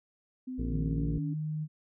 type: tone with pitch glide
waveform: sine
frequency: 256 to 285.7 Hz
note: C4 to D4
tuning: -38 to -48 cents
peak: -35 dBFS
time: 0.47-1.34 s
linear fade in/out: 10 ms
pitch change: +190 cents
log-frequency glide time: 0.77-1.08 s
type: harmonic tone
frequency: 57.2 Hz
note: A#1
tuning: 32 cents flat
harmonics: 1 / 2 / 3 / 4 / 5 / 6 / 7 / 8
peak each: -33 / -39 / -40 / -42 / -47 / -48 / -51 / -48 dBFS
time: 0.58-1.19 s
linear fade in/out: 10 ms
type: tone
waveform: sine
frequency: 154 Hz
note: D#3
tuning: 17 cents flat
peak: -31 dBFS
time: 0.69-1.68 s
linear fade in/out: 50 ms
effects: none